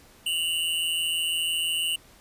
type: tone pair together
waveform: square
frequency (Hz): 2794 / 2960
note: F7 / F#7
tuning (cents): 0 / 0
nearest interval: minor second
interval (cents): 100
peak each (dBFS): -28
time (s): 0.26-1.96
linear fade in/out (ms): 5
effects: pink hiss -54 dBFS RMS until 2.2 s + resampled to 32000 Hz